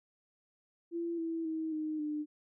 sine tone with pitch steps, 338.7 / 328.7 / 319 / 309.5 / 300.4 Hz, E4 / E4 / D#4 / D#4 / D4, +47 / -5 / +43 / -9 / +39 cents, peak -33 dBFS, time 0.91-2.26 s, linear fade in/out 50 ms, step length 270 ms, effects none

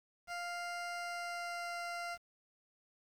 20% pulse tone with pitch glide, 698.5 to 693.3 Hz, F5 to F5, 0 to -13 cents, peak -34 dBFS, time 0.27-2.18 s, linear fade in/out 50 ms, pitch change -13 cents, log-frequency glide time 0.9-1.79 s, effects low-pass 8000 Hz 12 dB/octave + 10-bit

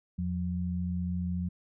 sine tone pair together, 84.34 / 178.7 Hz, E2 / F3, +40 / +40 cents, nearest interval octave + minor second, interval 1300 cents, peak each -33 / -31 dBFS, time 0.18-1.49 s, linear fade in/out 10 ms, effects none

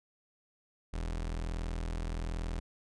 35% pulse tone, 41.2 Hz, E1, in tune, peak -32 dBFS, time 0.93-2.6 s, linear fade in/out 10 ms, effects resampled to 22050 Hz

